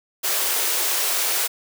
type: high-pass noise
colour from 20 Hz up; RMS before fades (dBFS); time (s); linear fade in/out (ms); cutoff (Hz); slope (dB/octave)
white; -22; 0.23-1.48; 20; 330; 96
effects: none